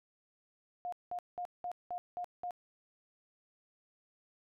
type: tone bursts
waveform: sine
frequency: 712 Hz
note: F5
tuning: 33 cents sharp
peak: -36 dBFS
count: 7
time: 0.85-2.508 s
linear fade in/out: 0 ms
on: 74 ms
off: 190 ms
effects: none